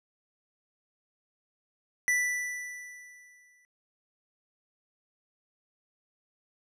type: tone with exponential decay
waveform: square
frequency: 1975.5 Hz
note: B6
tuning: in tune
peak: -23 dBFS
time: 2.08-3.65 s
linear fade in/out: 0 ms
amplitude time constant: 340 ms
effects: low-pass 12000 Hz 12 dB/octave

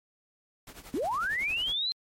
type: noise with tremolo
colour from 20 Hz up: pink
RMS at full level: -44 dBFS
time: 0.67-1.73 s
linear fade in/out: 2 ms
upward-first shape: triangle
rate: 11 Hz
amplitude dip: 85%
type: linear sweep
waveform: sine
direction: up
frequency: 233.1 to 4176 Hz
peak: -27 dBFS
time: 0.94-1.92 s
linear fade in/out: 0 ms
effects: MP3 64 kbps

